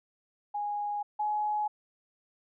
sine tone pair in turn, 826 / 842.4 Hz, G#5 / G#5, -10 / +24 cents, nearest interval unison, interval 34 cents, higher second, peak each -30 / -27 dBFS, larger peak second, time 0.54-1.03 / 1.19-1.68 s, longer neither, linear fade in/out 10 ms, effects none

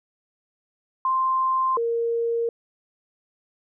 sine tone pair in turn, 1046.5 / 465 Hz, C6 / A#4, 0 / -4 cents, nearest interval octave + major second, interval 1404 cents, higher first, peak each -19 / -21 dBFS, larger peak first, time 1.05-1.77 / 1.77-2.49 s, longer neither, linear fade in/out 2 ms, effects none

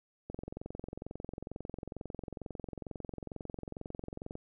click train, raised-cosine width 2 ms, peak -27 dBFS, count 91, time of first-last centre 0.3-4.354 s, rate 22.2 Hz, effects none

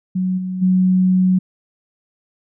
sine tone with level steps, 185 Hz, F#3, in tune, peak -16 / -21 / -11 dBFS, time 0.15-1.39 s, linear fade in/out 10 ms, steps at 0.37 / 0.61 s, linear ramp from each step 20 ms, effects none

